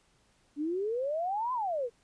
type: exponential two-way sweep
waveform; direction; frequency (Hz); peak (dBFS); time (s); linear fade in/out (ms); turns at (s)
sine; up then down; 281.4 to 1041 to 449.9; -29; 0.56-1.9; 50; 1.53
effects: pink hiss -68 dBFS RMS until 2.03 s + resampled to 22050 Hz